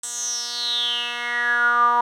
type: tone with band-pass filter sweep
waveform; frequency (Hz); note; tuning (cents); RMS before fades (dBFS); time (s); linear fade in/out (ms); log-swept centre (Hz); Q
10% pulse; 240; B3; -49; -22; 0.03-2.01; 5; 7800 to 1000; 9.8
effects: none